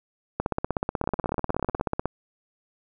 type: two click trains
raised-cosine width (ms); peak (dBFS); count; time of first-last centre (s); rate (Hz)
1; -15 / -10; 16 / 28; 1.04-1.798 / 0.4-2.056; 19.8 / 16.3
effects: none